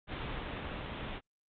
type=low-pass noise; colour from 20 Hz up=pink; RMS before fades=-40 dBFS; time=0.07-1.21 s; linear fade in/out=50 ms; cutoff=3700 Hz; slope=96 dB/octave; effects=Opus 48 kbps